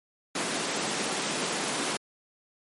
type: high-pass noise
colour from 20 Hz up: pink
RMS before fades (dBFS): -30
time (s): 0.35-1.97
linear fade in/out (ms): 5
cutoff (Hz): 190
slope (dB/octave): 24
effects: MP3 48 kbps